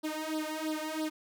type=tone with flanger; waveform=sawtooth; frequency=311.4 Hz; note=D#4; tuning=2 cents sharp; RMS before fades=-35 dBFS; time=0.03-1.1 s; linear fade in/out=20 ms; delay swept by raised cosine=0.21 to 2.21 ms; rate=3 Hz; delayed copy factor=+0.95; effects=none